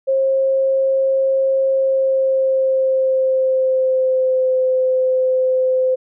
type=tone with pitch glide; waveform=sine; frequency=535 to 515.6 Hz; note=C5 to C5; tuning=+38 to -26 cents; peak=-13 dBFS; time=0.07-5.96 s; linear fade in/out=20 ms; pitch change=-64 cents; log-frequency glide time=1.7-4.57 s; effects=none